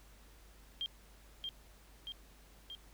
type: tone with echo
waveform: sine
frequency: 3194 Hz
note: G7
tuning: 32 cents sharp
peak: -35 dBFS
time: 0.81-0.86 s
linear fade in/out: 0 ms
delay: 630 ms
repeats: 3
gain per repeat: -3 dB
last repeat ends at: 2.75 s
effects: added 50 Hz sine -59 dBFS peak until 2.93 s + pink hiss -63 dBFS RMS until 2.93 s